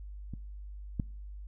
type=clicks; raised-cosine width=5 ms; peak=-26 / -18 dBFS; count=2; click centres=0.337 / 0.998 s; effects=noise-tail reverb RT60 0.5 s tail -25 dB re dry + added 50 Hz sine -41 dBFS peak until 1.47 s